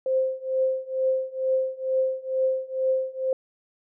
sine tone with tremolo, 523.3 Hz, C5, in tune, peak -18 dBFS, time 0.06-3.33 s, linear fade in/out 2 ms, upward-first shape triangle, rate 2.2 Hz, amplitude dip 95%, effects none

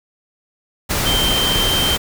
sine tone in noise, 3131 Hz, G7, 3 cents flat, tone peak -17 dBFS, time 1.05-1.97 s, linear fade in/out 20 ms, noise pink, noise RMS -19 dBFS, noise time 0.89-1.98 s, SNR -1 dB, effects none

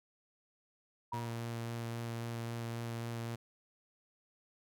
sine tone with exponential decay, 955 Hz, A#5, 42 cents sharp, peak -35 dBFS, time 1.12-1.47 s, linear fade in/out 5 ms, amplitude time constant 76 ms
sawtooth tone with vibrato, 116.54 Hz, A#2, in tune, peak -34 dBFS, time 1.13-3.36 s, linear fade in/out 10 ms, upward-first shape sine, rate 3.7 Hz, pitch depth 11 cents each way
effects none

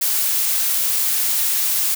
blue noise, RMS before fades -19 dBFS, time 0.01-1.95 s, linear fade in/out 10 ms, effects none

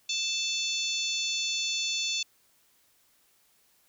harmonic tone with a mistuned harmonic, 880 Hz, A5, in tune, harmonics 3 / 4 / 5 / 6 / 7 / 8, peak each -34 / -32 / -34 / -41 / -36 / -39 dBFS, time 0.09-2.23 s, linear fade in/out 5 ms, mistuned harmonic 6, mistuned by +26 cents, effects white hiss -66 dBFS RMS until 3.88 s

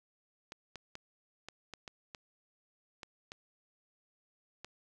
clicks, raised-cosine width 0.2 ms, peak -27 dBFS, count 10, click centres 0.521 / 0.757 / 0.954 / 1.486 / 1.737 / 1.878 / 2.148 / 3.032 / 3.319 / 4.646 s, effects none

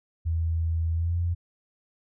sine tone with pitch glide, 82.1 to 86.23 Hz, E2 to F2, -6 to -21 cents, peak -23 dBFS, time 0.25-1.35 s, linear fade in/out 20 ms, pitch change +85 cents, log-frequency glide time 0.93-1.16 s, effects none

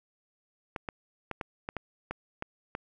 clicks, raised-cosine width 0.5 ms, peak -19 dBFS, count 9, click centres 0.762 / 0.888 / 1.313 / 1.412 / 1.689 / 1.767 / 2.11 / 2.424 / 2.751 s, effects none

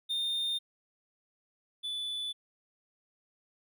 triangle tone pair in turn, 3636 / 3478 Hz, A#7 / A7, -44 / -21 cents, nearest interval minor second, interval 77 cents, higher first, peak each -28 / -32 dBFS, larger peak first, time 0.09-0.59 / 1.83-2.33 s, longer neither, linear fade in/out 20 ms, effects none

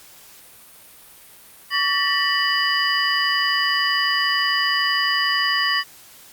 sine tone cluster, 1133 / 1789 / 1940 / 2971 / 4858 Hz, C#6 / A6 / B6 / F#7 / D#8, +37 / +28 / -31 / +6 / -42 cents, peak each -24 dBFS, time 1.7-5.84 s, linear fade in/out 50 ms, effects white hiss -46 dBFS RMS until 6.32 s + Opus 48 kbps

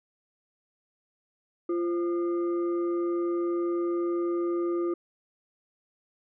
sine tone with frequency modulation, 345 Hz, F4, 21 cents flat, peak -25 dBFS, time 1.69-4.94 s, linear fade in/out 5 ms, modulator 868 Hz, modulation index 0.37, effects none

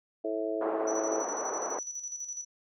harmonic tone, 109.2 Hz, A2, 13 cents flat, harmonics 3 / 4 / 5 / 6, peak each -35 / -34 / -38 / -34 dBFS, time 0.24-1.23 s, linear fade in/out 10 ms
pink band-pass noise, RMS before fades -35 dBFS, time 0.61-1.79 s, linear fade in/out 2 ms, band 380 to 1200 Hz, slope 24 dB/octave
sine tone with tremolo, 5920 Hz, F#8, in tune, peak -34 dBFS, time 0.87-2.45 s, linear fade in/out 10 ms, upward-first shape square, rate 12 Hz, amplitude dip 55%
effects none

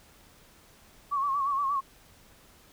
sine tone with vibrato, 1114 Hz, C#6, 8 cents sharp, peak -25 dBFS, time 1.11-1.81 s, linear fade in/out 20 ms, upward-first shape sine, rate 8.5 Hz, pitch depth 70 cents each way, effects pink hiss -57 dBFS RMS until 2.72 s

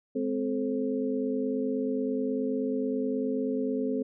sine tone cluster, 209.8 / 259.2 / 434.6 / 531 Hz, G#3 / C4 / A4 / C5, +18 / -16 / -21 / +25 cents, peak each -37 / -29 / -31 / -37 dBFS, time 0.15-4.03 s, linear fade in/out 10 ms, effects none

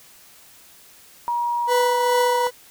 sine tone, 953 Hz, A#5, 38 cents sharp, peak -20 dBFS, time 1.28-2.47 s, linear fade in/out 0 ms
40% pulse tone with tremolo, 493.9 Hz, B4, in tune, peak -16 dBFS, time 1.67-2.51 s, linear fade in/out 50 ms, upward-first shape triangle, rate 2.4 Hz, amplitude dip 45%
effects white hiss -49 dBFS RMS until 2.7 s

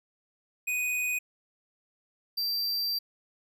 square tone pair in turn, 2489 / 4699 Hz, D#7 / D8, 0 / 0 cents, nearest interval major seventh, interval 1100 cents, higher second, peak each -28 dBFS, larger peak neither, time 0.67-1.19 / 2.37-2.99 s, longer second, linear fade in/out 10 ms, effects none

